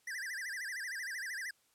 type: tone with vibrato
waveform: square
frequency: 1786 Hz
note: A6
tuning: 25 cents sharp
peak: -39 dBFS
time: 0.07-1.51 s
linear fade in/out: 5 ms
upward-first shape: sine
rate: 13 Hz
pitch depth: 220 cents each way
effects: white hiss -72 dBFS RMS until 1.74 s + low-pass 12000 Hz 12 dB/octave